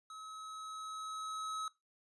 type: tone with level ramp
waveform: square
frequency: 1283 Hz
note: E6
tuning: 47 cents flat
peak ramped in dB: -48 to -38 dBFS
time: 0.1-1.68 s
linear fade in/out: 2 ms
effects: noise-tail reverb RT60 0.2 s tail -20 dB re dry + resampled to 24000 Hz